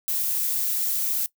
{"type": "noise", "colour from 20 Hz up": "violet", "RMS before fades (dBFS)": -25, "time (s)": [0.08, 1.26], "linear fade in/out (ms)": 0, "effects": ["noise-tail reverb RT60 0.1 s tail -20 dB re dry"]}